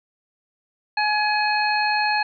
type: harmonic tone with a mistuned harmonic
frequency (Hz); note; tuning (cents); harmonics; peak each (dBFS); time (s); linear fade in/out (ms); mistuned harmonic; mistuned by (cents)
843; G#5; +26; 1 / 2 / 3 / 5; -21 / -24 / -26 / -28; 0.97-2.23; 5; 5; +21
effects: none